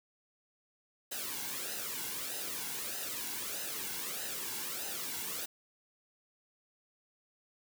white noise with flanger, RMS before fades -39 dBFS, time 1.11-5.46 s, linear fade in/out 10 ms, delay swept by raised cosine 0.88 to 1.65 ms, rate 1.6 Hz, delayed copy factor -0.65, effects none

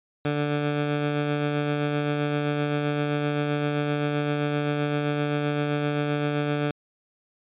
15% pulse tone with tremolo, 146.83 Hz, D3, in tune, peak -16 dBFS, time 0.25-6.71 s, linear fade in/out 2 ms, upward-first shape sine, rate 7.7 Hz, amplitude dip 25%, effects resampled to 8000 Hz

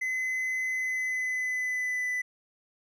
triangle tone with pitch glide, 2034 to 1995.6 Hz, C7 to B6, -50 to +17 cents, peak -26 dBFS, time 0.01-2.22 s, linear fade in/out 10 ms, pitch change -33 cents, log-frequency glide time 0.7-2.1 s, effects none

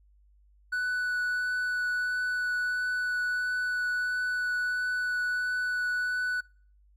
triangle tone with vibrato, 1484 Hz, F#6, 5 cents sharp, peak -25 dBFS, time 0.72-6.41 s, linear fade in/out 10 ms, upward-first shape triangle, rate 1.5 Hz, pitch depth 9 cents each way, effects noise-tail reverb RT60 0.5 s tail -26 dB re dry + added 50 Hz sine -58 dBFS peak until 6.96 s

